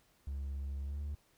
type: tone with pitch glide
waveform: triangle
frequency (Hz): 69.3 to 72.87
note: C#2 to D2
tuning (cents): 0 to -13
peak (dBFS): -34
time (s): 0.27-1.15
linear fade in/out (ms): 5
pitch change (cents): +87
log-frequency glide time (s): 0.84-1
effects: tanh soft clip ceiling -30 dBFS + pink hiss -70 dBFS RMS until 1.37 s